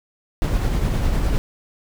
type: noise with tremolo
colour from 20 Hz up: brown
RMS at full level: -18 dBFS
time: 0.42-1.38 s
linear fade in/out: 0 ms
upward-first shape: triangle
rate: 9.8 Hz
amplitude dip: 35%
effects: none